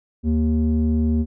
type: tone with low-pass filter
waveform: square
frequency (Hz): 77.78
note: D#2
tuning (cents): 0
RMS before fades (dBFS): -19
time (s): 0.23-1.26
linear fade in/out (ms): 50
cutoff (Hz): 280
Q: 7.4
effects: none